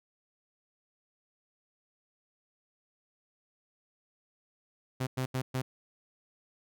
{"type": "tone bursts at uneven times", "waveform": "sawtooth", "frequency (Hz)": 129.5, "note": "C3", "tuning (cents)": -17, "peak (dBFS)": -26, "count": 4, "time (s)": [[5, 5.07], [5.17, 5.26], [5.34, 5.42], [5.54, 5.62]], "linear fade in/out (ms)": 10, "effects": []}